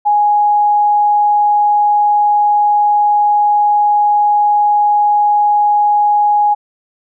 sine tone, 830.6 Hz, G#5, in tune, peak -8 dBFS, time 0.05-6.55 s, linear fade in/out 20 ms, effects none

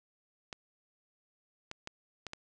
clicks, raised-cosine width 0.2 ms, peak -23 dBFS, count 5, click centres 0.528 / 1.714 / 1.874 / 2.267 / 2.334 s, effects resampled to 24000 Hz + 10-bit

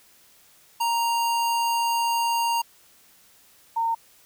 square / sine tone pair in turn, 932.3 / 914.7 Hz, A#5 / A#5, 0 / -33 cents, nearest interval unison, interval 33 cents, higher first, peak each -22 / -21 dBFS, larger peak second, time 0.8-2.62 / 3.76-3.95 s, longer first, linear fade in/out 10 ms, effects white hiss -56 dBFS RMS until 4.25 s

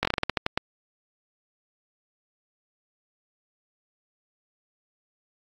slowing click train, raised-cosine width 0.3 ms, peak -7 dBFS, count 11, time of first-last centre 0.03-0.575 s, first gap 20 ms, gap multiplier 1.21, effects AAC 48 kbps

